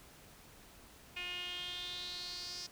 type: tone with band-pass filter sweep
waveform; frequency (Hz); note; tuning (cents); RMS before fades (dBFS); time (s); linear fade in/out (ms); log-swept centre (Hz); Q
sawtooth; 356.7; F4; +37; -43; 1.16-2.67; 10; 2600 to 5200; 6.4
effects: pink hiss -58 dBFS RMS until 2.71 s